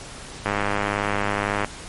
click train, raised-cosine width 0.5 ms, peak -7 dBFS, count 122, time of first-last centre 0.46-1.646 s, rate 102 Hz, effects pink hiss -38 dBFS RMS until 1.88 s + MP3 48 kbps

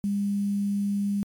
sine tone with quantisation, 201.6 Hz, G3, 49 cents sharp, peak -23 dBFS, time 0.04-1.23 s, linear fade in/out 0 ms, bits 8, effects MP3 96 kbps

